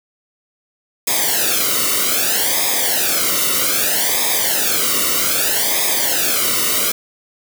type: noise with flanger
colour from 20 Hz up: white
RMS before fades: -17 dBFS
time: 1.07-6.92 s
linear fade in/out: 5 ms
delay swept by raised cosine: 0.69 to 1.22 ms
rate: 0.63 Hz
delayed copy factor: -0.9
effects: none